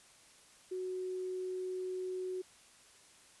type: tone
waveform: sine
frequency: 370 Hz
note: F#4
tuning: in tune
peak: -36 dBFS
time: 0.71-2.42 s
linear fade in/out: 10 ms
effects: white hiss -61 dBFS RMS until 3.4 s + resampled to 24000 Hz